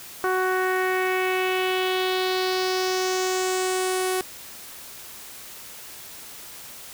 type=tone with low-pass filter sweep; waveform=sawtooth; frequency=371.9 Hz; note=F#4; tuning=9 cents sharp; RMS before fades=-24 dBFS; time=0.24-4.21 s; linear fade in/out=0 ms; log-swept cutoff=1400 to 11000 Hz; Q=2.8; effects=white hiss -41 dBFS RMS until 6.93 s